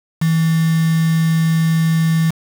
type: tone with quantisation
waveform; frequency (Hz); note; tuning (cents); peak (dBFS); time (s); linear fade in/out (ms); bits
sine; 162.4; E3; -26; -12; 0.21-2.31; 10; 4
effects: none